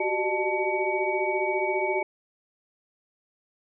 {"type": "tone cluster", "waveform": "sine", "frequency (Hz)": [370.3, 385, 607, 878, 2259], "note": ["F#4", "G4", "D#5", "A5", "C#7"], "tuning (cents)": [1, -31, -43, -4, 32], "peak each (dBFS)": -30, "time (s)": [0, 2.03], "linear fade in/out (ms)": 5, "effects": []}